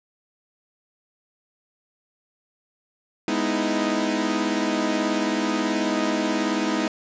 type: chord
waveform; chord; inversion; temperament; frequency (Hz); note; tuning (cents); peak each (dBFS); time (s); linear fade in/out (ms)
sawtooth; E major seventh; first; equal with one note detuned; 207.7 / 248.4 / 311.1 / 329.6; G#3 / B3 / D#4 / E4; 0 / +10 / 0 / 0; -24 / -24 / -21 / -25; 3.28-6.88; 2
effects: resampled to 16000 Hz + 9-bit